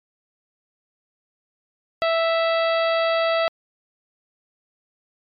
harmonic tone with a mistuned harmonic, 659.3 Hz, E5, in tune, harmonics 1 / 2 / 3 / 4 / 5 / 6 / 7, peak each -19 / -25 / -29 / -31 / -33 / -35 / -36 dBFS, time 2.02-3.48 s, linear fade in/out 0 ms, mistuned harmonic 6, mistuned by -35 cents, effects MP3 96 kbps

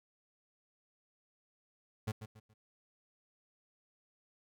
35% pulse tone with echo, 108.3 Hz, A2, 27 cents flat, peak -32 dBFS, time 2.07-2.12 s, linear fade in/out 10 ms, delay 140 ms, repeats 3, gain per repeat -10 dB, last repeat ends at 2.54 s, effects none

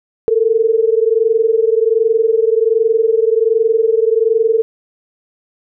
sine tone pair together, 438.7 / 460 Hz, A4 / A#4, -5 / -23 cents, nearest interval minor second, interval 82 cents, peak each -13 dBFS, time 0.28-4.62 s, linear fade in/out 0 ms, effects none

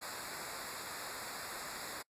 pink noise with comb filter, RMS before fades -44 dBFS, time 0.01-2.03 s, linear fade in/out 20 ms, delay 0.33 ms, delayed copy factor -0.95, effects noise-tail reverb RT60 0.1 s tail -25 dB re dry + resampled to 32000 Hz

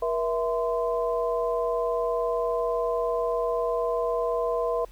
sine tone cluster, 478.3 / 658 / 1030 Hz, A#4 / E5 / C6, +44 / -3 / -28 cents, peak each -26 / -28 / -31 dBFS, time 0.02-4.85 s, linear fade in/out 5 ms, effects added 41 Hz sine -46 dBFS peak until 4.91 s + pink hiss -57 dBFS RMS until 4.91 s

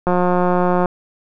click train, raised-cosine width 1 ms, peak -4 dBFS, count 142, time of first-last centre 0.07-0.858 s, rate 179 Hz, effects none

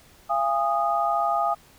sine tone cluster, 684 / 817 / 1238 Hz, F5 / G#5 / D#6, -36 / -29 / -9 cents, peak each -25 dBFS, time 0.29-1.55 s, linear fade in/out 20 ms, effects pink hiss -54 dBFS RMS until 1.78 s

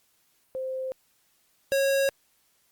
sine / square tone pair in turn, 522 / 547.7 Hz, C5 / C#5, -4 / -21 cents, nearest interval minor second, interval 83 cents, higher second, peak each -29 / -22 dBFS, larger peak second, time 0.55-0.92 / 1.72-2.09 s, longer neither, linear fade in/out 0 ms, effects white hiss -67 dBFS RMS until 2.71 s + Opus 48 kbps

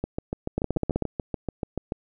two click trains, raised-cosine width 2 ms, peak -14 / -11 dBFS, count 14 / 8, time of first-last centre 0.04-1.921 / 0.58-1.023 s, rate 6.91 / 15.8 Hz, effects none

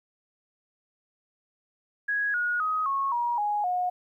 sine tone with pitch steps, 1661.2 / 1446.2 / 1259 / 1096 / 954.1 / 830.6 / 723.1 Hz, G#6 / F#6 / D#6 / C#6 / A#5 / G#5 / F#5, 0 / -40 / +20 / -20 / +40 / 0 / -40 cents, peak -24 dBFS, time 2.08-3.9 s, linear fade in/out 10 ms, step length 260 ms, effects 11-bit

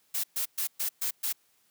blue noise bursts, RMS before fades -30 dBFS, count 6, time 0.14-1.328 s, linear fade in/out 10 ms, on 98 ms, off 120 ms, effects white hiss -68 dBFS RMS until 1.7 s + high-pass 80 Hz 12 dB/octave

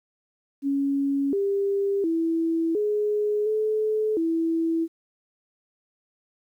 sine tone with pitch steps, 278.2 / 397.8 / 328.7 / 418.9 / 431.4 / 328.4 Hz, C#4 / G4 / E4 / G#4 / A4 / E4, +6 / +25 / -5 / +15 / -34 / -6 cents, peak -21 dBFS, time 0.62-4.88 s, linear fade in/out 50 ms, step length 710 ms, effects 10-bit

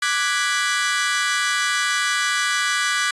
sawtooth chord, G# half-diminished seventh, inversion second, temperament equal, 1174.7 / 1480 / 1661.2 / 1975.5 Hz, D6 / F#6 / G#6 / B6, 0 / 0 / 0 / 0 cents, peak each -21 dBFS, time 0.02-3.11 s, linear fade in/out 5 ms, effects resampled to 22050 Hz

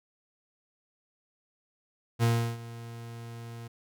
40% pulse tone with ADSR envelope, 116.54 Hz, A#2, in tune, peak -20 dBFS, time 2.19-3.68 s, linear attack 41 ms, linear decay 340 ms, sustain -19 dB, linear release 10 ms, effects none

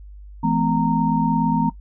sine tone cluster, 166.2 / 215.6 / 253.1 / 925 Hz, E3 / A3 / B3 / A#5, +15 / -35 / +43 / -14 cents, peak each -22 dBFS, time 0.43-1.7 s, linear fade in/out 10 ms, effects noise-tail reverb RT60 0.1 s tail -19 dB re dry + added 50 Hz sine -37 dBFS peak until 1.8 s

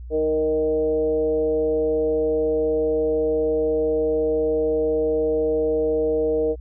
sine tone with frequency modulation, 466.2 Hz, A#4, in tune, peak -18 dBFS, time 0.1-6.56 s, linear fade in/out 50 ms, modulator 156 Hz, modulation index 0.69, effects added 60 Hz sine -33 dBFS peak until 6.6 s

